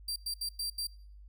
sawtooth tone bursts at uneven times, 4711 Hz, D8, 5 cents sharp, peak -30 dBFS, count 5, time 0.08-0.16 / 0.26-0.34 / 0.41-0.49 / 0.59-0.7 / 0.78-0.87 s, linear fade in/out 5 ms, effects noise-tail reverb RT60 0.6 s tail -26 dB re dry + added 50 Hz sine -49 dBFS peak until 1.28 s

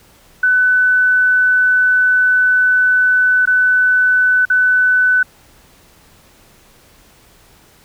sine tone with dropouts, 1500 Hz, F#6, 23 cents sharp, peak -9 dBFS, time 0.43-5.23 s, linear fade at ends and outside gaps 5 ms, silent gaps 3.456-3.473 / 4.453-4.5 s, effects pink hiss -48 dBFS RMS until 7.84 s

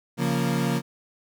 35% pulse chord, Bb minor, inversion first, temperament equal, 138.59 / 174.61 / 233.1 Hz, Db3 / F3 / Bb3, 0 / 0 / 0 cents, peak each -25 dBFS, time 0.17-0.82 s, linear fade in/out 50 ms, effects none

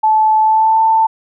sine tone with pitch glide, 869 to 889.3 Hz, A5 to A5, -22 to +18 cents, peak -8 dBFS, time 0.03-1.07 s, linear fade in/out 10 ms, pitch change +40 cents, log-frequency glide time 0.4-0.81 s, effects none

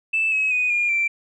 sine tone with pitch steps, 2637 / 2562 / 2489 / 2418 / 2349 Hz, E7 / E7 / D#7 / D7 / D7, 0 / -50 / 0 / +50 / 0 cents, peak -17 dBFS, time 0.13-1.08 s, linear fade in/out 10 ms, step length 190 ms, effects tanh soft clip ceiling -13 dBFS

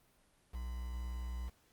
triangle tone with quantisation, 60.8 Hz, B1, 26 cents flat, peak -36 dBFS, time 0.53-1.5 s, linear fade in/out 20 ms, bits 9, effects pink hiss -70 dBFS RMS until 1.72 s + Opus 32 kbps

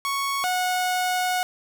sawtooth tone pair in turn, 1108.7 / 731.5 Hz, C#6 / F#5, 0 / -20 cents, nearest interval perfect fifth, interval 720 cents, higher first, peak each -20 / -18 dBFS, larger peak second, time 0.05-0.44 / 0.44-1.43 s, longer second, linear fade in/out 0 ms, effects none

